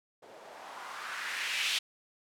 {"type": "noise with low-pass filter sweep", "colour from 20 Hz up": "violet", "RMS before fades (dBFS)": -37, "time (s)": [0.22, 1.79], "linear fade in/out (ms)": 10, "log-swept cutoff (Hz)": [490, 3200], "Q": 2.2, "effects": []}